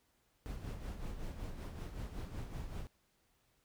brown noise with tremolo, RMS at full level -41 dBFS, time 0.46-2.87 s, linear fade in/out 0 ms, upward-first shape sine, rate 5.3 Hz, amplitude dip 55%, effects pink hiss -75 dBFS RMS until 3.64 s

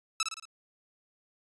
10% pulse tone with echo, 1308 Hz, E6, 14 cents flat, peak -18 dBFS, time 0.2-0.23 s, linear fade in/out 2 ms, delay 56 ms, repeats 4, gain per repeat -5 dB, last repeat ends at 0.454 s, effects resampled to 22050 Hz

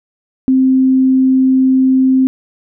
sine tone, 261.6 Hz, C4, in tune, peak -7 dBFS, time 0.48-2.27 s, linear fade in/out 0 ms, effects none

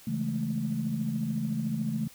sine chord, A major seventh, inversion first, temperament just, 137.5 / 165 / 206.2 / 220 Hz, C#3 / E3 / G#3 / A3, -14 / +2 / -12 / 0 cents, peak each -34 / -34 / -36 / -30 dBFS, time 0.07-2.08 s, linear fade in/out 5 ms, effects tanh soft clip ceiling -18 dBFS + white hiss -53 dBFS RMS until 2.14 s

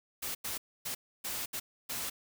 white noise bursts at uneven times, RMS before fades -37 dBFS, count 6, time 0.22-0.35 / 0.44-0.58 / 0.85-0.95 / 1.24-1.46 / 1.53-1.6 / 1.89-2.1 s, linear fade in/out 10 ms, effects none

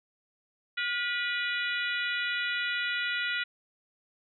harmonic tone with a mistuned harmonic, 489.3 Hz, B4, 16 cents flat, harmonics 3 / 4 / 5 / 6 / 7 / 8, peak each -32 / -34 / -36 / -38 / -39 / -40 dBFS, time 0.77-3.44 s, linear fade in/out 10 ms, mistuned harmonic 3, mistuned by -44 cents, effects none

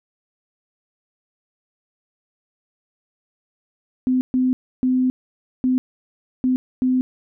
sine tone bursts at uneven times, 255.5 Hz, C4, 41 cents flat, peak -15 dBFS, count 6, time 4.07-4.21 / 4.34-4.53 / 4.83-5.1 / 5.64-5.78 / 6.44-6.56 / 6.82-7.01 s, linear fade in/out 0 ms, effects none

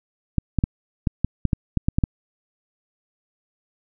clicks, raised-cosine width 5 ms, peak -6 dBFS, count 11, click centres 0.383 / 0.587 / 0.639 / 1.072 / 1.246 / 1.453 / 1.532 / 1.773 / 1.885 / 1.985 / 2.038 s, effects none

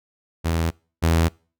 sawtooth tone pair in turn, 82.41 / 82.41 Hz, E2 / E2, 0 / 0 cents, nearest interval unison, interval 0 cents, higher neither, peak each -16 / -12 dBFS, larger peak second, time 0.44-0.71 / 1.02-1.29 s, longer neither, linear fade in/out 20 ms, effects noise-tail reverb RT60 0.4 s tail -26 dB re dry

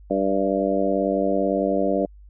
harmonic tone with a mistuned harmonic, 98 Hz, G2, in tune, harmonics 2 / 3 / 4 / 5 / 6 / 7, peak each -27 / -25 / -28 / -26 / -24 / -28 dBFS, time 0.1-2.06 s, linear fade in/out 10 ms, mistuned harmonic 7, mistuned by -18 cents, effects added 50 Hz sine -43 dBFS peak until 2.29 s

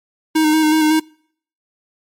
square tone with vibrato, 311.2 Hz, D#4, in tune, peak -12 dBFS, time 0.35-1 s, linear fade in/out 10 ms, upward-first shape square, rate 5.4 Hz, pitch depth 22 cents each way, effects noise-tail reverb RT60 0.6 s tail -26 dB re dry + MP3 64 kbps

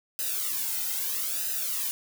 blue noise with flanger, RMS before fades -30 dBFS, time 0.19-1.91 s, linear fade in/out 0 ms, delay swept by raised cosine 0.89 to 1.79 ms, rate 0.78 Hz, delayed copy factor -1, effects none

